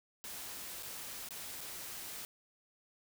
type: noise with dropouts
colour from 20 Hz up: white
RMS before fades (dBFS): -45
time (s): 0.24-2.25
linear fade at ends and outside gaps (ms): 0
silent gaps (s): 0.826-0.831 / 1.287-1.307 / 1.607-1.612
effects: none